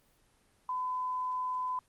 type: tone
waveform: sine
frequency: 1010 Hz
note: B5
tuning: 39 cents sharp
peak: -31 dBFS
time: 0.69-1.79 s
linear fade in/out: 2 ms
effects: pink hiss -68 dBFS RMS until 1.88 s + Opus 24 kbps